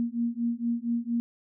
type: beating tone pair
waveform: sine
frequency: 233.1 / 237.4 Hz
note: A#3 / A#3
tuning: 0 / +32 cents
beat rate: 4.3 Hz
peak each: -29 / -29 dBFS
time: 0-1.2 s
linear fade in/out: 0 ms
effects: none